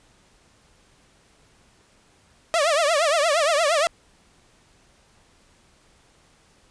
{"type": "tone with vibrato", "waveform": "sawtooth", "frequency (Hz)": 622.3, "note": "D#5", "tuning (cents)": 0, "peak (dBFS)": -14, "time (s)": [2.54, 3.87], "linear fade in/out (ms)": 0, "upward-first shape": "triangle", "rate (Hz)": 8.6, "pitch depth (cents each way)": 210, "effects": ["pink hiss -58 dBFS RMS until 6.7 s", "resampled to 22050 Hz"]}